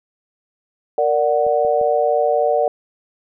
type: chord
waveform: sine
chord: Bb augmented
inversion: none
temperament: equal with one note detuned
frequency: 463.7 / 587.3 / 740 Hz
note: Bb4 / D5 / F#5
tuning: -9 / 0 / 0 cents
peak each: -19 / -17 / -19 dBFS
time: 0.98-2.68 s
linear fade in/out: 2 ms
type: clicks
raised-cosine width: 2 ms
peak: -24 dBFS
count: 3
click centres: 1.466 / 1.649 / 1.813 s
effects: none